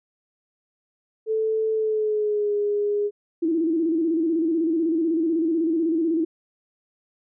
sine tone with pitch glide, 439.4 to 412.3 Hz, A4 to G#4, -2 to -13 cents, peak -20 dBFS, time 1.26-3.11 s, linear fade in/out 50 ms, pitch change -111 cents, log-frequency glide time 1.73-2.53 s
sine tone with vibrato, 326.7 Hz, E4, 15 cents flat, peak -19 dBFS, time 3.42-6.25 s, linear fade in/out 10 ms, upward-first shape square, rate 16 Hz, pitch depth 63 cents each way
effects none

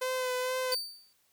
sawtooth tone with vibrato, 509 Hz, C5, 48 cents flat, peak -26 dBFS, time 0.01-0.75 s, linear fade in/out 10 ms, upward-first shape sine, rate 2.2 Hz, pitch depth 22 cents each way
40% pulse tone with exponential decay, 4602 Hz, D8, 36 cents flat, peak -25 dBFS, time 0.72-1.13 s, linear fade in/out 1 ms, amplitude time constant 88 ms
effects white hiss -70 dBFS RMS until 1.32 s

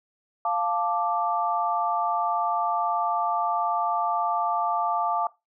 sine chord, D minor, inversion first, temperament equal, 698.5 / 880 / 1174.7 Hz, F5 / A5 / D6, 0 / 0 / 0 cents, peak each -27 dBFS, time 0.45-5.27 s, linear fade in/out 2 ms, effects noise-tail reverb RT60 0.2 s tail -18 dB re dry

